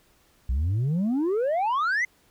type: exponential sweep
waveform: sine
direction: up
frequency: 58.27 to 2093 Hz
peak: -19 dBFS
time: 0.49-2.05 s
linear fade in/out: 5 ms
effects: tanh soft clip ceiling -21 dBFS + pink hiss -62 dBFS RMS until 2.3 s